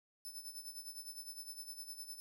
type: tone with tremolo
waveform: 15% pulse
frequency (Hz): 5274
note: E8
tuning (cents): 0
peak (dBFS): -38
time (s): 0.25-2.2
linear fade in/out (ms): 0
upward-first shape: sine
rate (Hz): 9.8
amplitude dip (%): 70
effects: none